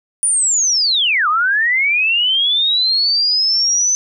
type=linear two-way sweep; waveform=sine; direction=down then up; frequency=9650 to 1174.7 to 6110 Hz; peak=-12 dBFS; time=0.23-3.95 s; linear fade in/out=0 ms; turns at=1.28 s; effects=none